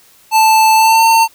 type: tone with pitch glide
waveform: square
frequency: 880 to 904.2 Hz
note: A5 to A5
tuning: 0 to +47 cents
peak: -7 dBFS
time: 0.31-1.28 s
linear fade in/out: 50 ms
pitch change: +47 cents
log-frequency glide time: 0.75-1.03 s
effects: white hiss -47 dBFS RMS until 1.34 s